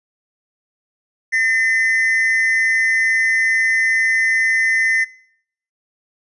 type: tone pair together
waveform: triangle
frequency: 1815.7 / 2038 Hz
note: A#6 / C7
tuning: -46 / -46 cents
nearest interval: major second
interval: 200 cents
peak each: -15 dBFS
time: 1.32-5.05 s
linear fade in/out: 20 ms
effects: noise-tail reverb RT60 0.7 s tail -22 dB re dry + resampled to 24000 Hz